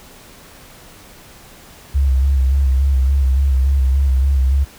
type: tone with vibrato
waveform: sine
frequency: 67.2 Hz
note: C2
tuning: 47 cents sharp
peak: -11 dBFS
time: 1.94-4.65 s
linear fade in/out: 20 ms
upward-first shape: square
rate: 3.5 Hz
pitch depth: 45 cents each way
effects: pink hiss -42 dBFS RMS until 4.78 s